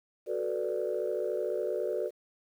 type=chord; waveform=sine; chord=B minor seventh; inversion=second; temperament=equal; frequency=370 / 440 / 493.9 / 587.3 Hz; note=F#4 / A4 / B4 / D5; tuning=0 / 0 / 0 / 0 cents; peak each=-34 dBFS; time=0.26-2.11 s; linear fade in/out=50 ms; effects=tanh soft clip ceiling -21 dBFS + 10-bit